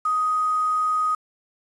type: tone with quantisation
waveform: sine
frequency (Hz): 1251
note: D#6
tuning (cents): +9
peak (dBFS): -19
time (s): 0.05-1.15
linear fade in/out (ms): 5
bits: 7
effects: resampled to 24000 Hz